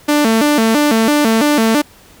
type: tone with vibrato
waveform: sawtooth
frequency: 257.1 Hz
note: C4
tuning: 30 cents flat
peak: -6 dBFS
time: 0.08-1.82 s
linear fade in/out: 10 ms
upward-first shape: square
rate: 3 Hz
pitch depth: 240 cents each way
effects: pink hiss -44 dBFS RMS until 2.2 s